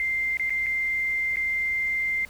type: tone with dropouts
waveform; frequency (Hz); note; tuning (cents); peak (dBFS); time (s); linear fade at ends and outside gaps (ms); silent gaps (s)
sine; 2093; C7; 0; -23; 0-2.25; 1; 0.371-0.396 / 0.496-0.504 / 0.662-0.666 / 1.359-1.369
effects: added 60 Hz sine -51 dBFS peak until 2.29 s + pink hiss -50 dBFS RMS until 2.29 s